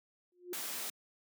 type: tone with exponential growth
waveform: sine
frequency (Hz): 356.4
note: F4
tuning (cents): +35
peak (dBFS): -36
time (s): 0.32-0.53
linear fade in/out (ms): 1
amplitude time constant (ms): 45
type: noise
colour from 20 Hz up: white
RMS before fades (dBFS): -40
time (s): 0.53-0.9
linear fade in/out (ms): 2
effects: high-pass 200 Hz 12 dB/octave